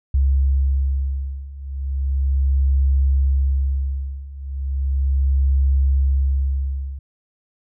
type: beating tone pair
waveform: sine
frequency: 67.6 / 67.96 Hz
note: C#2 / C#2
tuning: -43 / -34 cents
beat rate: 0.36 Hz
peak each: -20 / -18 dBFS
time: 0.14-6.99 s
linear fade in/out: 5 ms
effects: none